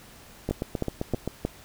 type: two click trains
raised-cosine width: 2 ms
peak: -14 / -12 dBFS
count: 7 / 4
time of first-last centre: 0.49-1.276 / 0.51-1.45 s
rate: 7.63 / 3.19 Hz
effects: pink hiss -50 dBFS RMS until 1.64 s